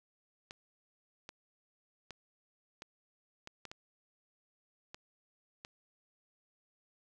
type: clicks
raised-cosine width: 0.2 ms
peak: -28 dBFS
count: 9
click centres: 0.509 / 1.291 / 2.107 / 2.821 / 3.474 / 3.653 / 3.715 / 4.945 / 5.649 s
effects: none